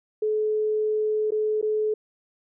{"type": "tone with dropouts", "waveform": "sine", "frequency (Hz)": 429.1, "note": "A4", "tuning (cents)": -43, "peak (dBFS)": -21, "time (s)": [0.22, 1.94], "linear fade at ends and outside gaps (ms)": 5, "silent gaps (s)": [[1.307, 1.319], [1.614, 1.626]], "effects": []}